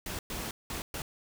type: noise bursts at uneven times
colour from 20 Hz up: pink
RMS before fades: -37 dBFS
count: 4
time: 0.06-0.19 / 0.3-0.51 / 0.7-0.82 / 0.94-1.02 s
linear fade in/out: 2 ms
effects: none